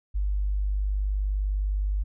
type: tone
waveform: sine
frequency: 49.8 Hz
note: G1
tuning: 28 cents sharp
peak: -23 dBFS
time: 0.14-2.04 s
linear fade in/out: 20 ms
effects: none